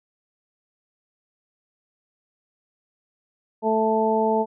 harmonic tone, 220 Hz, A3, in tune, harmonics 1 / 2 / 3 / 4, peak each -25 / -22 / -25 / -23 dBFS, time 3.62-4.46 s, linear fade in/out 50 ms, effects none

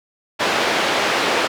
pink band-pass noise, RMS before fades -19 dBFS, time 0.39-1.48 s, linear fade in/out 20 ms, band 390 to 3800 Hz, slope 12 dB/octave, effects none

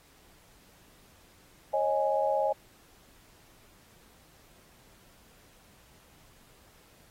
sine chord, C# suspended second, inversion none, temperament equal with one note detuned, 545.2 / 622.3 / 830.6 Hz, C#5 / D#5 / G#5, -29 / 0 / 0 cents, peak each -29 dBFS, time 1.73-2.53 s, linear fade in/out 10 ms, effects pink hiss -60 dBFS RMS until 7.1 s + AAC 48 kbps

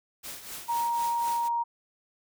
white noise with tremolo, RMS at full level -38 dBFS, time 0.23-1.49 s, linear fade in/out 20 ms, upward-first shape triangle, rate 4 Hz, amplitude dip 70%
sine tone, 939 Hz, A#5, 12 cents sharp, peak -25 dBFS, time 0.68-1.64 s, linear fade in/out 20 ms
effects none

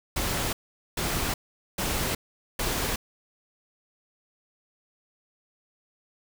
pink noise bursts, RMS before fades -28 dBFS, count 4, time 0.16-2.96 s, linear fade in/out 5 ms, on 370 ms, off 440 ms, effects none

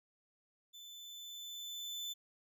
35% pulse tone with level ramp, 3516 Hz, A7, 2 cents flat, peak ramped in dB -49 to -37 dBFS, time 0.73-2.14 s, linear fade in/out 20 ms, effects none

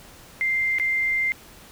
sine tone with dropouts, 2093 Hz, C7, in tune, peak -20 dBFS, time 0.41-1.32 s, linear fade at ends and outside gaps 0 ms, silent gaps 0.785-0.798 s, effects pink hiss -47 dBFS RMS until 1.71 s

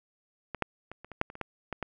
clicks, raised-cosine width 0.5 ms, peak -20 / -12 / -26 / -30 / -28 / -10 / -29 / -28 / -18 / -19 / -18 dBFS, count 11, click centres 0.547 / 0.623 / 0.916 / 1.046 / 1.117 / 1.214 / 1.301 / 1.354 / 1.413 / 1.727 / 1.827 s, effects none

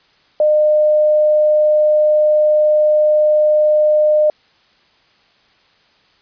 sine tone, 607 Hz, D#5, 43 cents flat, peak -9 dBFS, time 0.4-4.3 s, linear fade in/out 2 ms, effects white hiss -54 dBFS RMS until 6.21 s + resampled to 11025 Hz

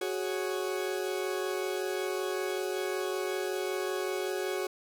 40% pulse chord, F# suspended second, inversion none, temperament equal, 370 / 415.3 / 554.4 Hz, F#4 / G#4 / C#5, 0 / 0 / 0 cents, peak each -32 / -35 / -38 dBFS, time 0.01-4.67 s, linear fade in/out 5 ms, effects none

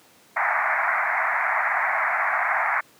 white band-pass noise, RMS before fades -23 dBFS, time 0.36-2.81 s, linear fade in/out 10 ms, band 640 to 2200 Hz, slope 96 dB/octave, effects pink hiss -54 dBFS RMS until 2.99 s + high-pass 200 Hz 12 dB/octave

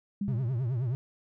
sine tone with exponential decay, 200.9 Hz, G3, 43 cents sharp, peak -26 dBFS, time 0.21-0.67 s, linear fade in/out 5 ms, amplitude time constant 100 ms
triangle tone with vibrato, 124.1 Hz, B2, 9 cents sharp, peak -25 dBFS, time 0.28-0.95 s, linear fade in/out 0 ms, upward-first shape triangle, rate 9.5 Hz, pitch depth 200 cents each way
effects none

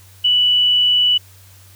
sine tone, 2960 Hz, F#7, in tune, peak -11 dBFS, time 0.24-1.18 s, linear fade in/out 10 ms, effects added 95 Hz sine -44 dBFS peak until 1.75 s + white hiss -48 dBFS RMS until 1.75 s

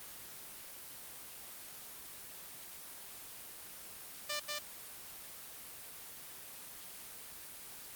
5% pulse tone with echo, 594 Hz, D5, 20 cents sharp, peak -24 dBFS, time 4.29-4.4 s, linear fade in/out 10 ms, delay 190 ms, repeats 1, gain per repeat -2 dB, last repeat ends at 4.59 s, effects white hiss -49 dBFS RMS until 7.95 s + Opus 24 kbps

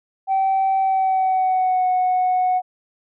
sine tone with pitch glide, 771 to 735.8 Hz, G5 to F#5, -29 to -10 cents, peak -14 dBFS, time 0.27-2.62 s, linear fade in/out 50 ms, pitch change -81 cents, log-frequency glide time 0.79-1.88 s, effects tanh soft clip ceiling -13 dBFS

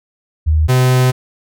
sine / 45% pulse tone pair in turn, 77.78 / 127.68 Hz, D#2 / C3, 0 / -42 cents, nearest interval major sixth, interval 858 cents, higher second, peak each -9 dBFS, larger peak neither, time 0.46-0.68 / 0.68-1.12 s, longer second, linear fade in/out 20 ms, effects none

